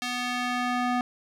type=tone with band-pass filter sweep; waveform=square; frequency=246.9 Hz; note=B3; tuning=in tune; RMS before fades=-28 dBFS; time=0.02-1.01 s; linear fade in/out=0 ms; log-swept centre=3400 to 910 Hz; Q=0.74; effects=none